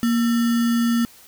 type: tone with sample-and-hold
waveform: sine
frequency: 234.4 Hz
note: A#3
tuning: 10 cents sharp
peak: -16 dBFS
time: 0.03-1.05 s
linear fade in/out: 0 ms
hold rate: 1575 Hz
effects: white hiss -48 dBFS RMS until 1.27 s